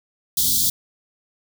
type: band-stop noise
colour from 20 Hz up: white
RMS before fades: -19 dBFS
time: 0.37-0.7 s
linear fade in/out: 5 ms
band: 290 to 3300 Hz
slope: 96 dB/octave
effects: none